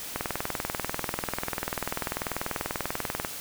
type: click train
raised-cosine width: 0.5 ms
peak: -13 dBFS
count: 64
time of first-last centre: 0.16-3.248 s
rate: 20.4 Hz
effects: white hiss -38 dBFS RMS until 3.4 s